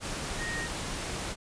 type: tone in noise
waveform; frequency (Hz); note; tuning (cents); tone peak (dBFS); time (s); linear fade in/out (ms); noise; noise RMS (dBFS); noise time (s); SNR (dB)
sine; 1864.7; A#6; 0; -34; 0.37-0.69; 50; pink; -35; 0-1.36; -2
effects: resampled to 22050 Hz